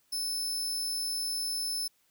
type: tone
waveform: sawtooth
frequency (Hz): 5260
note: E8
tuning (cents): -5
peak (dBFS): -28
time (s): 0.12-1.88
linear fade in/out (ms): 10
effects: white hiss -70 dBFS RMS until 2.1 s